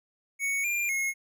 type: tone with pitch steps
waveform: square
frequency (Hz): 2223 / 2394 / 2165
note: C#7 / D7 / C#7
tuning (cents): +4 / +33 / -41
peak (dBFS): -27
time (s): 0.39-1.14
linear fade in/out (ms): 50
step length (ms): 250
effects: none